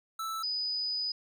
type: tone pair in turn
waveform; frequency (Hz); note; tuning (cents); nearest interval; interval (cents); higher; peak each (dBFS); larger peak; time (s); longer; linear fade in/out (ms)
square / sine; 1318.5 / 4978; E6 / D#8; 0 / 0; octave + major seventh; 2300; second; -34 / -30; second; 0.19-0.43 / 0.43-1.12; second; 5
effects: none

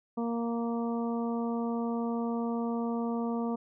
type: harmonic tone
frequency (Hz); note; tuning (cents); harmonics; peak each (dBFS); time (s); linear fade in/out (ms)
233.1; A#3; 0; 1 / 2 / 3 / 4 / 5; -30 / -36 / -40 / -42 / -44; 0.17-3.56; 10
effects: none

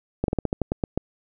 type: slowing click train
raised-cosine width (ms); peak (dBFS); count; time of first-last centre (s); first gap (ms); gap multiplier
2; -9; 10; 0.24-0.976; 42; 1.16
effects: none

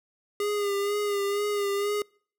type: tone with vibrato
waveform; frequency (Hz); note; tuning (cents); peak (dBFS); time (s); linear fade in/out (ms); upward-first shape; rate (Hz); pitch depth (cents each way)
square; 407.2; G#4; -34; -26; 0.4-2.02; 2; sine; 2.1; 35
effects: noise-tail reverb RT60 0.5 s tail -26 dB re dry

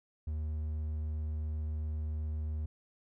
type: tone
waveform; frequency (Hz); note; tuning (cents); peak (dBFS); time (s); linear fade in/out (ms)
triangle; 76.9; D#2; -20; -31; 0.27-2.66; 5
effects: none

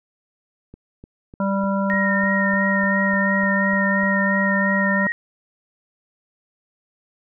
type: click train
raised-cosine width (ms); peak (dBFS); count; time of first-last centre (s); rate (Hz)
3; -27; 12; 0.74-4.033; 3.34
type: harmonic tone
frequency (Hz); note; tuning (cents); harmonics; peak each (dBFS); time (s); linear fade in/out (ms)
196.3; G3; +3; 1 / 3 / 5 / 7; -20 / -25 / -27 / -30; 1.4-5.07; 2
type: tone with vibrato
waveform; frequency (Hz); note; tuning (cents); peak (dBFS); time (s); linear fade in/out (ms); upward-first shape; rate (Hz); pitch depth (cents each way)
sine; 1853; A#6; -11; -20; 1.9-5.12; 0; sine; 2.9; 28
effects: none

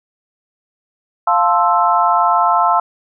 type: chord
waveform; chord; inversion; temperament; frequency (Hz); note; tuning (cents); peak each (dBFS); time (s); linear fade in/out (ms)
sine; F major seventh; none; equal; 698.5 / 880 / 1046.5 / 1318.5; F5 / A5 / C6 / E6; 0 / 0 / 0 / 0; -16; 1.27-2.8; 5
effects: none

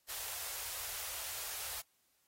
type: band-stop noise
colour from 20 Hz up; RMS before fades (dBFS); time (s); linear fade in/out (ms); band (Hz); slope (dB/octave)
white; -42; 0.08-1.82; 20; 100 to 490; 24
effects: white hiss -75 dBFS RMS until 2.27 s + AAC 48 kbps

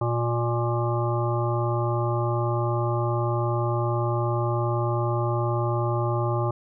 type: harmonic tone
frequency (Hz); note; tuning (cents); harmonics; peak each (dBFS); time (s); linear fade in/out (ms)
118.7; A#2; +32; 1 / 3 / 5 / 7 / 9 / 10; -24 / -29 / -31 / -32 / -34 / -34; 0.01-6.51; 5
effects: none

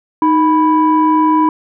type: tone pair together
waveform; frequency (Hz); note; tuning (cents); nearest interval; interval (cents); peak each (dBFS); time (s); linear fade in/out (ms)
sine; 310.6 / 987.8; D#4 / B5; -3 / 0; octave + minor sixth; 2003; -10; 0.22-1.49; 2
effects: tanh soft clip ceiling -3 dBFS

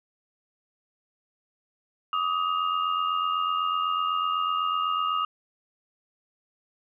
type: tone cluster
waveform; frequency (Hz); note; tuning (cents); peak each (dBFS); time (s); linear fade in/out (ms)
sine; 1168 / 1256 / 2820; D6 / D#6 / F7; -10 / +16 / +16; -30 / -25 / -34; 2.13-5.25; 2
effects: none

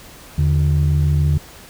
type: tone pair together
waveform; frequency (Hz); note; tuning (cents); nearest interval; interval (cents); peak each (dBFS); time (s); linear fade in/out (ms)
sine; 80.09 / 146.8; E2 / D3; -49 / 0; minor seventh; 1049; -14; 0.38-1.38; 5
effects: tanh soft clip ceiling -9 dBFS + pink hiss -41 dBFS RMS until 1.69 s

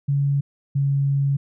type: tone pair in turn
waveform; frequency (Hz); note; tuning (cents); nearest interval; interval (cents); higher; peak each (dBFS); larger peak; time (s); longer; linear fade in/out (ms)
sine; 140.7 / 139.33; C#3 / C#3; +26 / +9; unison; 17; first; -17; neither; 0.08-0.41 / 0.75-1.37; second; 10
effects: none

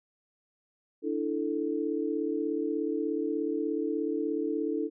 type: chord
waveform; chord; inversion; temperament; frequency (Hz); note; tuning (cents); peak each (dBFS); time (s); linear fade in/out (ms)
sine; D suspended second; none; just; 293.7 / 330.4 / 440.5; D4 / E4 / A4; 0 / +4 / +2; -32; 1.02-4.9; 50
effects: none

